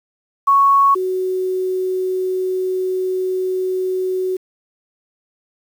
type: tone pair in turn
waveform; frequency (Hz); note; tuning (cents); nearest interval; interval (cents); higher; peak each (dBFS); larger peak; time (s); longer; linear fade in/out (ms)
sine; 1108.7 / 371.9; C#6 / F#4; 0 / +9; octave + perfect fifth; 1891; first; -9 / -17; first; 0.47-0.95 / 0.95-4.37; second; 10
effects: 7-bit